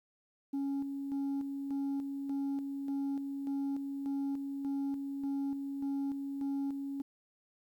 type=tone with tremolo; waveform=sine; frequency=277.2 Hz; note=C#4; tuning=in tune; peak=-29 dBFS; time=0.53-7.02 s; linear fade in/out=10 ms; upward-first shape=square; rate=1.7 Hz; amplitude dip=50%; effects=tanh soft clip ceiling -31 dBFS + 11-bit